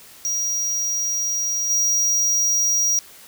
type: tone with level steps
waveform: square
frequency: 5740 Hz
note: F8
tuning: 47 cents sharp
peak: -21 / -17 dBFS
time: 0.25-2.99 s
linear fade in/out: 0 ms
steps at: 1.69 s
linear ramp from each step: 20 ms
effects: white hiss -45 dBFS RMS until 3.27 s